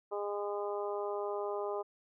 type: harmonic tone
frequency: 204.4 Hz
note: G#3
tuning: 27 cents flat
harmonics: 2 / 3 / 4 / 5 / 6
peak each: -36 / -40 / -42 / -44 / -46 dBFS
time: 0.11-1.83 s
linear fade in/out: 20 ms
effects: none